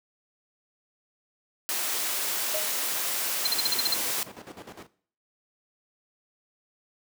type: noise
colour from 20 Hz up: white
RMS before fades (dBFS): -29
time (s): 1.69-4.23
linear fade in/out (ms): 0
type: tone with exponential decay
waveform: sine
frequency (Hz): 622.3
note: D#5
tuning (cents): 0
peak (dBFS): -26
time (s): 2.54-2.81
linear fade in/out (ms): 5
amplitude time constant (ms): 57
type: tone bursts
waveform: triangle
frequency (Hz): 4142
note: C8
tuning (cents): -18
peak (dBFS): -20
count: 8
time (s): 3.45-3.941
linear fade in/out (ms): 5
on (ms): 22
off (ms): 45
type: noise with tremolo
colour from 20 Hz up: brown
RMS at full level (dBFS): -32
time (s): 3.55-4.87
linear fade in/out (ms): 5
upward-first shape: square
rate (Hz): 9.8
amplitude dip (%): 70
effects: noise-tail reverb RT60 0.5 s tail -18 dB re dry + high-pass 300 Hz 12 dB/octave